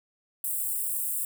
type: high-pass noise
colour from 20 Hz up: white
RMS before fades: -30 dBFS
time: 0.44-1.25 s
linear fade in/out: 2 ms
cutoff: 7800 Hz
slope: 96 dB/octave
effects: none